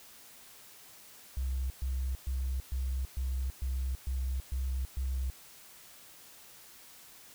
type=tone bursts; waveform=triangle; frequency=65 Hz; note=C2; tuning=11 cents flat; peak=-26 dBFS; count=9; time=1.37-5.3 s; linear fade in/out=0 ms; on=330 ms; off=120 ms; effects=tanh soft clip ceiling -28 dBFS + white hiss -54 dBFS RMS until 7.34 s